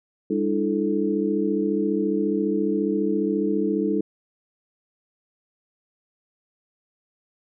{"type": "tone cluster", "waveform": "sine", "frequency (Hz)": [201, 298.7, 333.3, 435.3], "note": ["G3", "D4", "E4", "A4"], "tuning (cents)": [44, 29, 19, -19], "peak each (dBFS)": [-26, -25, -26, -26], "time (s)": [0.3, 4.01], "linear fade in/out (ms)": 5, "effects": []}